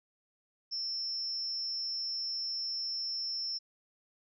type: tone with amplitude modulation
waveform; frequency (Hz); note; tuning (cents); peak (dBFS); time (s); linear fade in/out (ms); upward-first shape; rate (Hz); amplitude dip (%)
sine; 5360; E8; +28; -30; 0.71-3.59; 20; sine; 234; 70
effects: none